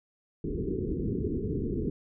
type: low-pass noise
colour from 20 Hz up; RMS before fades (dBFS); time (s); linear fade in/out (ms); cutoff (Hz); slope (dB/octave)
white; -31; 0.44-1.9; 5; 440; 96
effects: none